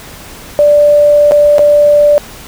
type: tone with dropouts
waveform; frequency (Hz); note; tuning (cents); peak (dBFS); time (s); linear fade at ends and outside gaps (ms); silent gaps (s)
sine; 587.3; D5; 0; -3; 0.59-2.18; 0; 1.311-1.319 / 1.583-1.592
effects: pink hiss -31 dBFS RMS until 2.47 s